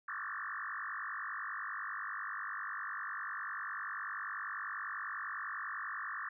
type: tone with frequency modulation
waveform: sine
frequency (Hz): 1467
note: F#6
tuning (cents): -15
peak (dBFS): -38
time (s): 0.08-6.29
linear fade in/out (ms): 5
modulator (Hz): 50.1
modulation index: 7.5
effects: none